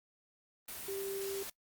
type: tone in noise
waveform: sine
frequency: 392 Hz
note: G4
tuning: in tune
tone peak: -37 dBFS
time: 0.88-1.43 s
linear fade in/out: 5 ms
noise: white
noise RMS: -44 dBFS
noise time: 0.68-1.5 s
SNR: +4 dB
effects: noise-tail reverb RT60 0.1 s tail -22 dB re dry + Opus 32 kbps